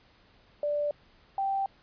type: tone pair in turn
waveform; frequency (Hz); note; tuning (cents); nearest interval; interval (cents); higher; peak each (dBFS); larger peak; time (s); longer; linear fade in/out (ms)
sine; 587.3 / 781.9; D5 / G5; 0 / -5; perfect fourth; 495; second; -26; neither; 0.63-0.91 / 1.38-1.66; neither; 2
effects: pink hiss -61 dBFS RMS until 1.82 s + resampled to 11025 Hz